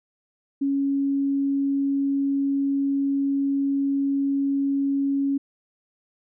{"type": "tone", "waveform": "sine", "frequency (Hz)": 277.2, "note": "C#4", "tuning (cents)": 0, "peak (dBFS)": -20, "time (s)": [0.61, 5.38], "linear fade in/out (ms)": 10, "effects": []}